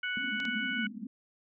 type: harmonic tone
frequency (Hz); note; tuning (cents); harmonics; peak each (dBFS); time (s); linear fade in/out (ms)
740; F#5; 0; 2 / 3 / 4; -33 / -37 / -39; 0.03-0.87; 5
type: band-pass noise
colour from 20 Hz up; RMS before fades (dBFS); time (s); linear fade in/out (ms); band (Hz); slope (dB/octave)
pink; -39; 0.17-1.07; 2; 200 to 270; 96
type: clicks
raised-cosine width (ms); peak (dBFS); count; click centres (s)
0.2; -25; 2; 0.402 / 0.453
effects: none